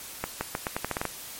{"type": "accelerating click train", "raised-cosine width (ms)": 0.5, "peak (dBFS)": -12, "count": 10, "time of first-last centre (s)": [0.24, 1.053], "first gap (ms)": 170, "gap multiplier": 0.83, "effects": ["white hiss -41 dBFS RMS until 1.39 s", "MP3 64 kbps"]}